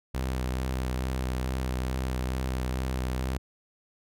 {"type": "tone with vibrato", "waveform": "sawtooth", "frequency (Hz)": 64, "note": "C2", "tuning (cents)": -38, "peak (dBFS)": -24, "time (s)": [0.14, 3.38], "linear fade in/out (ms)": 10, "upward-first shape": "sine", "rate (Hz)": 2.3, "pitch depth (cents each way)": 22, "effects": []}